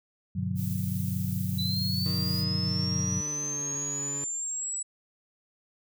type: chord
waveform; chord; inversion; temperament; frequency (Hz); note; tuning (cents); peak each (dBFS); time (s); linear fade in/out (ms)
sine; G major seventh; none; just; 98 / 122.5 / 147 / 183.75; G2 / B2 / D3 / F#3; 0 / -14 / +2 / -12; -32 / -35 / -35 / -31; 0.35-3.21; 10
type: noise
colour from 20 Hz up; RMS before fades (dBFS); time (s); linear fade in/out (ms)
violet; -41; 0.55-2.45; 50
type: linear sweep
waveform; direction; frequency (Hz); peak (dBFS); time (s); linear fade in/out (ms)
sine; up; 3951 to 7902; -30; 1.58-4.83; 10
type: tone with pitch glide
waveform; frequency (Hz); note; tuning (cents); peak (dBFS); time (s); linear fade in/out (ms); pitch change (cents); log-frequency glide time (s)
20% pulse; 155.56 to 141.01; D#3 to C#3; 0 to +30; -33; 2.06-4.24; 0; -170; 2.65-3.96
effects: none